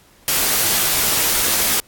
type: noise with comb filter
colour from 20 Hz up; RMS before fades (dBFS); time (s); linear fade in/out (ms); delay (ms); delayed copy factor
white; -17; 0.28-1.8; 0; 16; -0.6
effects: pink hiss -51 dBFS RMS until 1.87 s + AAC 64 kbps